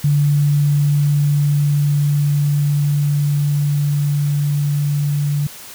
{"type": "tone with level ramp", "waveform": "sine", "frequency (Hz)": 145.3, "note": "D3", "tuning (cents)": -18, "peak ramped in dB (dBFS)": [-11, -15], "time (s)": [0.04, 5.47], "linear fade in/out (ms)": 5, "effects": ["white hiss -36 dBFS RMS until 5.74 s"]}